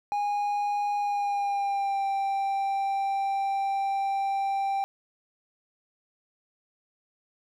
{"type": "tone with pitch glide", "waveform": "triangle", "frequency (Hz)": [821, 786.2], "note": ["G#5", "G5"], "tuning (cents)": [-20, 5], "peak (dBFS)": -23, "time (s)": [0.12, 4.84], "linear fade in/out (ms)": 0, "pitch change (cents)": -75, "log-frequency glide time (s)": [0.97, 2.06], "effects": []}